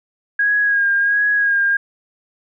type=tone with vibrato; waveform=sine; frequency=1638 Hz; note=G#6; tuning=24 cents flat; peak=-13 dBFS; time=0.39-1.77 s; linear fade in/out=5 ms; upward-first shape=sine; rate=1.4 Hz; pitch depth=33 cents each way; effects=none